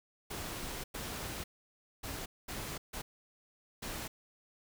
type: noise bursts at uneven times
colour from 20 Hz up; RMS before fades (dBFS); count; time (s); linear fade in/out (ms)
pink; -41; 6; 0.3-0.84 / 0.94-1.44 / 2.03-2.26 / 2.48-2.78 / 2.93-3.02 / 3.82-4.08; 10
effects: none